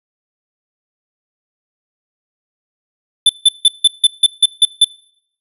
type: tone bursts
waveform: square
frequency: 3520 Hz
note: A7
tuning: in tune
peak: -5 dBFS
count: 9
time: 3.26-4.846 s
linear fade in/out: 5 ms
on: 34 ms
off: 160 ms
effects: noise-tail reverb RT60 0.7 s tail -24 dB re dry + resampled to 32000 Hz

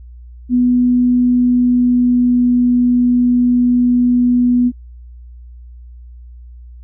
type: tone with pitch glide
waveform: sine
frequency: 246.9 to 245.3 Hz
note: B3 to B3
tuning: 0 to -12 cents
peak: -9 dBFS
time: 0.49-4.72 s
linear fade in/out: 50 ms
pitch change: -12 cents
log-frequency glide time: 1.17-2.57 s
effects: added 60 Hz sine -33 dBFS peak until 6.83 s

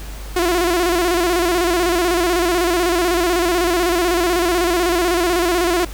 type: tone with vibrato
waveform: sawtooth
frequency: 349.2 Hz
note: F4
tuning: in tune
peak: -11 dBFS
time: 0.36-5.85 s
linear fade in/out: 5 ms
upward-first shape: square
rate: 16 Hz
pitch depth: 67 cents each way
effects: added 50 Hz sine -29 dBFS peak until 5.93 s + pink hiss -37 dBFS RMS until 5.93 s

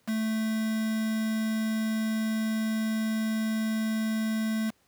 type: tone with quantisation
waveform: triangle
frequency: 220 Hz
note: A3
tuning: in tune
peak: -24 dBFS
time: 0.07-4.71 s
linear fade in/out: 20 ms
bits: 6
effects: pink hiss -67 dBFS RMS until 4.87 s + high-pass 80 Hz 12 dB/octave

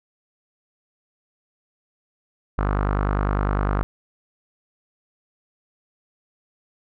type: tone with low-pass filter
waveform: sawtooth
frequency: 49.96 Hz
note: G1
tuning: 34 cents sharp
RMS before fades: -22 dBFS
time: 2.58-3.83 s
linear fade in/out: 0 ms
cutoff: 1300 Hz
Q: 3
effects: none

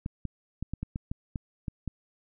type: clicks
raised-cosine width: 5 ms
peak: -20 dBFS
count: 10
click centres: 0.061 / 0.253 / 0.626 / 0.736 / 0.83 / 0.959 / 1.115 / 1.358 / 1.682 / 1.877 s
effects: none

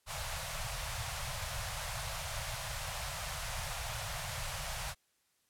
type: band-stop noise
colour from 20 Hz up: pink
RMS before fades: -39 dBFS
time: 0.06-4.95 s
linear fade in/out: 50 ms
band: 150 to 560 Hz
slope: 48 dB/octave
effects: white hiss -75 dBFS RMS until 5.49 s + low-pass 12000 Hz 12 dB/octave

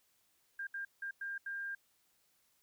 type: tone bursts at uneven times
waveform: sine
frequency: 1600 Hz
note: G6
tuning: 35 cents sharp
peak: -38 dBFS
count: 5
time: 0.59-0.67 / 0.74-0.85 / 1.02-1.11 / 1.21-1.38 / 1.46-1.75 s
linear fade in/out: 5 ms
effects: white hiss -74 dBFS RMS until 2.62 s

